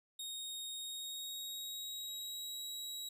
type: tone with pitch glide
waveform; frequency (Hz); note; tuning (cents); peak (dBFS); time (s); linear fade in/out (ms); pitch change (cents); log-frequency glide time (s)
sawtooth; 3729 to 3861; A#7 to B7; 0 to -40; -39; 0.19-3.09; 5; +60; 0.78-2.63
effects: none